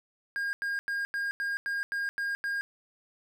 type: tone bursts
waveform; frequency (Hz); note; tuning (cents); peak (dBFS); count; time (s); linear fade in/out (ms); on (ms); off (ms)
triangle; 1619; G#6; -45; -27; 9; 0.36-2.61; 0; 170; 90
effects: none